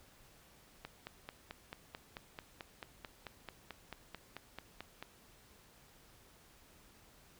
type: click train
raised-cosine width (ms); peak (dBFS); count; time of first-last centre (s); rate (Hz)
0.3; -28; 20; 0.85-5.026; 4.55
effects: pink hiss -63 dBFS RMS until 7.39 s